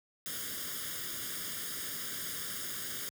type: noise with comb filter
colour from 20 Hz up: white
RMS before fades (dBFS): -39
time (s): 0.26-3.09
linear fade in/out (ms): 0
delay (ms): 0.59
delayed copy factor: +0.85
effects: high-pass 80 Hz 12 dB/octave